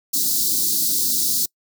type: band-stop noise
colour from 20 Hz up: white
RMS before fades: -20 dBFS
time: 0.13-1.46 s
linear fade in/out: 10 ms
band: 350 to 4000 Hz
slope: 48 dB/octave
effects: noise-tail reverb RT60 0.1 s tail -26 dB re dry + high-pass 200 Hz 12 dB/octave